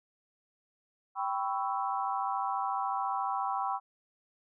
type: chord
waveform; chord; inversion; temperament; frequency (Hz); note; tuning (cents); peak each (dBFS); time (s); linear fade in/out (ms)
sine; C# half-diminished seventh; second; equal with one note detuned; 784 / 994.6 / 1108.7 / 1318.5; G5 / B5 / C#6 / E6; 0 / +12 / 0 / 0; -33 / -35 / -36 / -38; 1.15-3.8; 50
effects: none